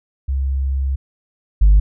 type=tone pair in turn; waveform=sine; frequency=67.5 / 50.57 Hz; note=C#2 / G#1; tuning=-45 / -45 cents; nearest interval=perfect fourth; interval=500 cents; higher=first; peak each=-16 / -5 dBFS; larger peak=second; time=0.28-0.96 / 1.61-1.8 s; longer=first; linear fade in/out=10 ms; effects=tanh soft clip ceiling -5 dBFS